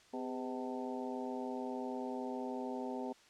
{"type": "harmonic tone with a mistuned harmonic", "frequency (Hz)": 127.1, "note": "C3", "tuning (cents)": -50, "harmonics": [2, 3, 4, 5, 6, 7], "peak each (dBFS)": [-41, -44, -46, -48, -48, -47], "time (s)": [0.13, 3.13], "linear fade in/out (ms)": 10, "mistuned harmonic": 3, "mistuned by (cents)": 90, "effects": ["white hiss -63 dBFS RMS until 3.29 s", "low-pass 6000 Hz 12 dB/octave"]}